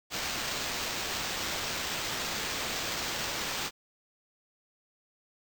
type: noise with sample-and-hold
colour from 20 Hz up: white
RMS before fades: -34 dBFS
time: 0.1-3.71 s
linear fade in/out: 50 ms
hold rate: 11025 Hz
effects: none